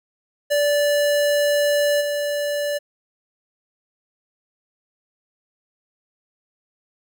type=tone with level steps; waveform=square; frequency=582 Hz; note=D5; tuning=16 cents flat; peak=-17 / -22 dBFS; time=0.5-2.79 s; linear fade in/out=20 ms; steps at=2 s; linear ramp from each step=20 ms; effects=none